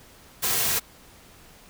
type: noise with comb filter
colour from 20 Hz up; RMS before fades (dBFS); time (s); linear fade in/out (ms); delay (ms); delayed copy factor
white; -24; 0.42-0.8; 20; 3.4; -0.5
effects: pink hiss -51 dBFS RMS until 1.69 s